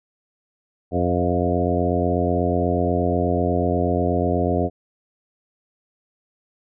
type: harmonic tone with a mistuned harmonic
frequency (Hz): 88.2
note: F2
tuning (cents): +18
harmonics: 1 / 2 / 3 / 4 / 5 / 6 / 7 / 8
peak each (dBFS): -24 / -26 / -25 / -27 / -26 / -28 / -27 / -27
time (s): 0.91-4.7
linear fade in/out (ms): 50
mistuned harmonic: 7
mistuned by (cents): +22
effects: none